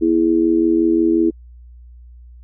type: tone with amplitude modulation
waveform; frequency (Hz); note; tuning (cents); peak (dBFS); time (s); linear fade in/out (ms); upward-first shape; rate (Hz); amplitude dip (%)
sine; 329.6; E4; 0; -8; 0.01-1.31; 20; sine; 85.6; 85
effects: added 60 Hz sine -38 dBFS peak until 2.43 s